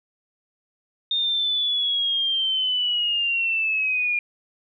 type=linear sweep; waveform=sine; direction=down; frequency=3663 to 2410 Hz; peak=-20 dBFS; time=1.11-4.19 s; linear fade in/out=2 ms; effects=none